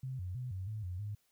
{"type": "tone with pitch steps", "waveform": "sine", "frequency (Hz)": [130.6, 91.1, 125.7, 94, 108, 90.1, 103.9], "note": ["C3", "F#2", "B2", "F#2", "A2", "F#2", "G#2"], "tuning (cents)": [-3, -26, 31, 28, -32, -45, 1], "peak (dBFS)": -37, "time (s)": [0.03, 1.15], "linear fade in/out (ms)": 5, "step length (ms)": 160, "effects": ["white hiss -75 dBFS RMS until 1.31 s"]}